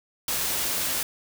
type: noise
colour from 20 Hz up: white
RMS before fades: -27 dBFS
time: 0.28-1.03 s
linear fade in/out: 2 ms
effects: none